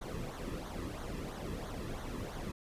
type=noise with flanger; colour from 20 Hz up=brown; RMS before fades=-41 dBFS; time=0.01-2.52 s; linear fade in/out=10 ms; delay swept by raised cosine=0.38 to 1.38 ms; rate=3 Hz; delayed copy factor=-0.65; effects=resampled to 32000 Hz